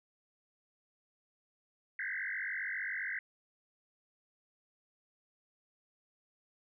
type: tone with frequency modulation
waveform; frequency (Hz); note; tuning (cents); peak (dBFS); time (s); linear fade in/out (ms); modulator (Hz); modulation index
sine; 1811; A6; +49; -35; 1.99-3.19; 2; 47.5; 5.8
effects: none